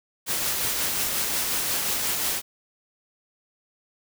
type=noise with tremolo; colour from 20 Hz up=white; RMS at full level=-25 dBFS; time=0.26-2.42 s; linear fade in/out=50 ms; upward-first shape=sine; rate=5.6 Hz; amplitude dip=25%; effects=none